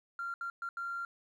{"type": "tone bursts at uneven times", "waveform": "triangle", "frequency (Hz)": 1383, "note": "F6", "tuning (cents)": -17, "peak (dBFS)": -32, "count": 4, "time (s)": [[0.19, 0.34], [0.41, 0.5], [0.62, 0.69], [0.77, 1.05]], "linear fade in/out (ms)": 2, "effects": ["tanh soft clip ceiling -33 dBFS"]}